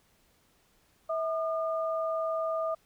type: tone pair together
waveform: sine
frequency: 647.6 / 1212 Hz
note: E5 / D#6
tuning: -31 / -46 cents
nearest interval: major seventh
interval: 1085 cents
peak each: -29 / -34 dBFS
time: 1.09-2.75 s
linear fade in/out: 10 ms
effects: pink hiss -67 dBFS RMS until 2.85 s